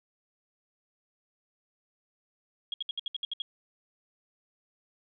sine tone bursts, 3288 Hz, G#7, 18 cents flat, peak -30 dBFS, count 9, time 2.72-3.42 s, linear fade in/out 2 ms, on 20 ms, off 65 ms, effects none

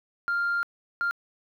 sine tone bursts at uneven times, 1396.9 Hz, F6, in tune, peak -22 dBFS, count 2, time 0.28-0.63 / 1.01-1.11 s, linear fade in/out 0 ms, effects tanh soft clip ceiling -21 dBFS + 10-bit

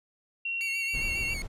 sine tone, 2738 Hz, F7, 35 cents flat, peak -29 dBFS, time 0.45-1.34 s, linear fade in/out 5 ms
sawtooth tone with vibrato, 2238 Hz, C#7, 16 cents sharp, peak -31 dBFS, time 0.61-1.42 s, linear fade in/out 0 ms, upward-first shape sine, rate 7.3 Hz, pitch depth 53 cents each way
brown noise, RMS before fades -36 dBFS, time 0.93-1.48 s, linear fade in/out 20 ms
effects low-pass 12000 Hz 12 dB/octave

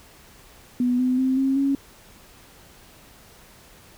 sine tone with pitch steps, 246.9 / 253.8 / 261 / 268.3 / 275.9 Hz, B3 / B3 / C4 / C4 / C#4, 0 / +47 / -4 / +44 / -8 cents, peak -18 dBFS, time 0.8-1.75 s, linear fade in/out 2 ms, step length 190 ms, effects pink hiss -50 dBFS RMS until 3.97 s

